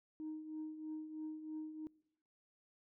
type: tone with tremolo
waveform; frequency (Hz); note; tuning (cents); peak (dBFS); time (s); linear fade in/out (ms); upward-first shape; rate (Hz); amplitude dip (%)
sine; 311.1; D#4; 0; -39; 0.2-1.87; 0; triangle; 3.1; 70
effects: noise-tail reverb RT60 0.9 s tail -26 dB re dry + tanh soft clip ceiling -38 dBFS